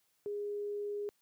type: tone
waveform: sine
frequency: 411.2 Hz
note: G#4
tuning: 17 cents flat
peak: -35 dBFS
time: 0.26-1.09 s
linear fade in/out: 0 ms
effects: white hiss -75 dBFS RMS until 1.21 s + high-pass 80 Hz 12 dB/octave